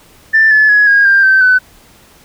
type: tone with pitch steps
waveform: sine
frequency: 1774 / 1726.5 / 1680.2 / 1635.2 / 1591.4 / 1548.8 / 1507.3 Hz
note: A6 / A6 / G#6 / G#6 / G6 / G6 / F#6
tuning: +14 / -33 / +20 / -27 / +26 / -21 / +32 cents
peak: -4 dBFS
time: 0.33-1.59 s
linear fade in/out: 20 ms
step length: 180 ms
effects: tanh soft clip ceiling 0 dBFS + pink hiss -44 dBFS RMS until 2.24 s